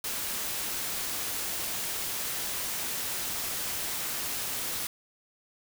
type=noise; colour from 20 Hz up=white; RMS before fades=-33 dBFS; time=0.04-4.87 s; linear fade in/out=2 ms; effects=none